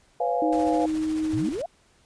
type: chord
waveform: sine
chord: C# dominant seventh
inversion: third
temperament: equal with one note detuned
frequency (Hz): 501.1 / 554.4 / 698.5 / 830.6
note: B4 / C#5 / E#5 / G#5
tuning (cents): +25 / 0 / 0 / 0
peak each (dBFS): -27 / -31 / -25 / -30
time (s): 0.2-0.86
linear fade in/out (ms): 5
type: tone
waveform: sine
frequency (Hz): 313.2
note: D#4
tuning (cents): +11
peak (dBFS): -23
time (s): 0.42-1.49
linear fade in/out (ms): 2
type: noise with tremolo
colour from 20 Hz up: pink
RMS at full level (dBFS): -40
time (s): 0.52-1.62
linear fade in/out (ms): 5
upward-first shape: triangle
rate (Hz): 14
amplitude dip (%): 50
type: exponential sweep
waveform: sine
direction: up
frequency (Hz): 94.3 to 735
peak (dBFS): -27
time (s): 1.33-1.66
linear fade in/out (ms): 5
effects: pink hiss -61 dBFS RMS until 2.05 s + resampled to 22050 Hz